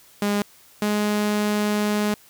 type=tone pair in turn; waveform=sawtooth; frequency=204.7 / 208.9 Hz; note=G#3 / G#3; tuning=-25 / +10 cents; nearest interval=unison; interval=35 cents; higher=second; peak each=-16 dBFS; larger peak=neither; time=0.22-0.42 / 0.82-2.14 s; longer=second; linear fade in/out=2 ms; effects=white hiss -52 dBFS RMS until 2.29 s